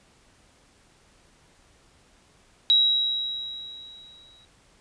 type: tone with exponential decay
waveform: sine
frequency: 3859 Hz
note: B7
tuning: 41 cents flat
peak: -14 dBFS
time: 2.7-4.45 s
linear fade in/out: 0 ms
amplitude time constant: 380 ms
effects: pink hiss -59 dBFS RMS until 4.8 s + resampled to 22050 Hz